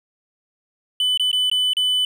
triangle tone with dropouts, 3000 Hz, F#7, 23 cents sharp, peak -15 dBFS, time 1-2.05 s, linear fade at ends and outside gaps 2 ms, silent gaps 1.175-1.196 / 1.315-1.329 / 1.499-1.514 / 1.734-1.768 s, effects none

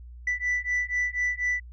sine beating tone pair, 1975.5 / 1979.6 Hz, B6 / B6, 0 / +4 cents, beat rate 4.1 Hz, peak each -26 dBFS, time 0.27-1.6 s, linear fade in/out 5 ms, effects tanh soft clip ceiling -21 dBFS + added 60 Hz sine -41 dBFS peak until 1.72 s

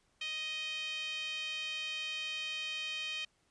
5% pulse tone with band-pass filter, 624 Hz, D#5, 5 cents sharp, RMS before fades -39 dBFS, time 0.21-3.25 s, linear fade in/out 5 ms, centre 2800 Hz, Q 6, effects pink hiss -73 dBFS RMS until 3.5 s + resampled to 22050 Hz

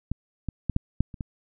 clicks, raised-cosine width 5 ms, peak -15 / -17 / -13 / -9 / -8 / -27 / -19 dBFS, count 7, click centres 0.116 / 0.487 / 0.697 / 0.764 / 1.006 / 1.142 / 1.208 s, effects none

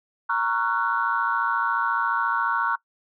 sine chord, Gb major seventh, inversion first, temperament equal with one note detuned, 932.3 / 1108.7 / 1365.8 / 1480 Hz, Bb5 / Db6 / F6 / Gb6, 0 / 0 / -39 / 0 cents, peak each -26 dBFS, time 0.29-2.76 s, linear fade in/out 10 ms, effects noise-tail reverb RT60 0.1 s tail -22 dB re dry + tanh soft clip ceiling -10 dBFS

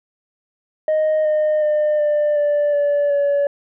sine tone with pitch steps, 621 / 612.1 / 603.3 / 594.7 / 586.1 / 577.7 / 569.5 Hz, D#5 / D#5 / D5 / D5 / D5 / D5 / C#5, -3 / -28 / +46 / +22 / -4 / -29 / +47 cents, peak -12 dBFS, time 0.88-3.47 s, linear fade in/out 2 ms, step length 370 ms, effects tanh soft clip ceiling -13 dBFS

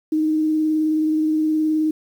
sine tone with vibrato, 311.1 Hz, D#4, in tune, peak -16 dBFS, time 0.12-1.91 s, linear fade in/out 5 ms, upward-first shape sine, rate 19 Hz, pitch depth 17 cents each way, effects 8-bit

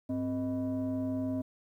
sine tone with frequency modulation, 261.6 Hz, C4, in tune, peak -29 dBFS, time 0.09-1.42 s, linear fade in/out 10 ms, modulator 363 Hz, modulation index 0.7, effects tanh soft clip ceiling -25 dBFS + 11-bit

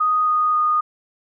sine tone with pitch steps, 1244.5 / 1237.3 / 1230.2 Hz, D#6 / D#6 / D#6, 0 / -10 / -20 cents, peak -15 dBFS, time 0-0.81 s, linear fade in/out 10 ms, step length 270 ms, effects none

